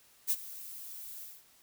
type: noise with ADSR envelope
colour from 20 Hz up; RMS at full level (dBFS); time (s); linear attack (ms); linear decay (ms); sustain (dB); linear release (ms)
violet; -27; 0.27-1.44; 37; 48; -18; 220
effects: white hiss -63 dBFS RMS until 1.62 s